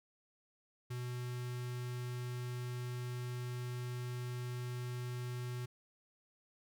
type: tone with notch filter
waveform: square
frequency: 123.47 Hz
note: B2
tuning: in tune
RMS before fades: -41 dBFS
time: 0.9-5.66 s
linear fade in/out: 10 ms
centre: 670 Hz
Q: 1.4
effects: none